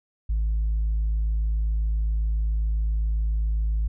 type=tone; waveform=sine; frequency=53.7 Hz; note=A1; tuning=41 cents flat; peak=-19 dBFS; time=0.29-3.88 s; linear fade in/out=10 ms; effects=tanh soft clip ceiling -19 dBFS